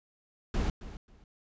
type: noise with echo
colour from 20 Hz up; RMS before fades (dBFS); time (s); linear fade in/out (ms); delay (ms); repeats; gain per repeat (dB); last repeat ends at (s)
brown; -29; 0.54-0.7; 2; 270; 2; -14; 1.24
effects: resampled to 16000 Hz